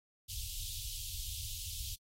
pink band-stop noise, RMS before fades -42 dBFS, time 0.28-1.96 s, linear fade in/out 20 ms, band 100 to 3000 Hz, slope 48 dB/octave, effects AAC 48 kbps

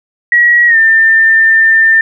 sine tone with pitch glide, 1913 to 1795.2 Hz, A#6 to A6, +44 to +34 cents, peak -4 dBFS, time 0.32-2.01 s, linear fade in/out 2 ms, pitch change -110 cents, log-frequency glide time 0.67-0.77 s, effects none

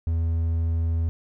triangle tone, 82.41 Hz, E2, in tune, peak -19 dBFS, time 0.07-1.09 s, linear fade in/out 0 ms, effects none

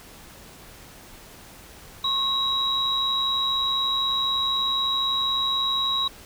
sine tone pair together, 1082 / 3856 Hz, C#6 / B7, -42 / -42 cents, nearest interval octave + minor seventh, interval 2200 cents, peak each -28 / -22 dBFS, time 2.04-6.08 s, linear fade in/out 5 ms, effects pink hiss -46 dBFS RMS until 6.25 s

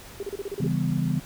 sine tone bursts, 398.4 Hz, G4, 28 cents sharp, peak -28 dBFS, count 8, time 0.2-0.67 s, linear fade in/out 2 ms, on 29 ms, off 34 ms
sine chord, C# half-diminished seventh, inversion none, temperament just, 138.59 / 166.31 / 199.57 / 249.5 Hz, C#3 / E3 / G3 / B3, 0 / +16 / +31 / +18 cents, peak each -27 / -26 / -30 / -30 dBFS, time 0.6-1.2 s, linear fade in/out 5 ms
effects pink hiss -45 dBFS RMS until 1.25 s

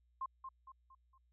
sine tone with echo, 1059 Hz, C6, 21 cents sharp, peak -37 dBFS, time 0.21-0.26 s, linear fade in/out 5 ms, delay 230 ms, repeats 4, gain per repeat -7 dB, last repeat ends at 1.18 s, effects added 60 Hz sine -70 dBFS peak until 1.32 s

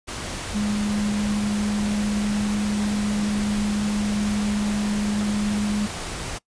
sine tone in noise, 207.7 Hz, G#3, in tune, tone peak -21 dBFS, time 0.54-5.87 s, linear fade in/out 20 ms, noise pink, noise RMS -31 dBFS, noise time 0.07-6.39 s, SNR +7 dB, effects noise-tail reverb RT60 0.1 s tail -22 dB re dry + resampled to 22050 Hz

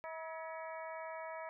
harmonic tone with a mistuned harmonic, 321.6 Hz, E4, 43 cents flat, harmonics 2 / 3 / 4 / 5 / 6 / 7, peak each -45 / -47 / -52 / -54 / -56 / -54 dBFS, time 0.04-1.49 s, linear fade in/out 0 ms, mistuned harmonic 5, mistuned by +73 cents, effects none

